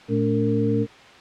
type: tone cluster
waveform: sine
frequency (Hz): 115 / 215.9 / 284.9 / 457.5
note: A#2 / A3 / C#4 / A#4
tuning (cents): -23 / -33 / +48 / -32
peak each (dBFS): -24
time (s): 0.08-0.87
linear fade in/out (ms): 50
effects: white hiss -45 dBFS RMS until 1.2 s + low-pass 3000 Hz 12 dB/octave